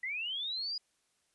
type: linear sweep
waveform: sine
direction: up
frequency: 1943 to 4954 Hz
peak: -34 dBFS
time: 0.03-0.78 s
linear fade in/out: 5 ms
effects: white hiss -75 dBFS RMS until 1.34 s + resampled to 24000 Hz